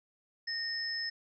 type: tone pair together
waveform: sine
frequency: 1841 / 5207 Hz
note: A#6 / E8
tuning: -22 / -22 cents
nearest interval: octave + tritone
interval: 1800 cents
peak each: -37 / -35 dBFS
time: 0.47-1.1 s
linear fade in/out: 10 ms
effects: none